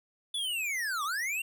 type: linear two-way sweep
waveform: square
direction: down then up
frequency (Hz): 3495 to 1108.7 to 2798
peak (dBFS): -31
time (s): 0.34-1.42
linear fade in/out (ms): 5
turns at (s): 1.04
effects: none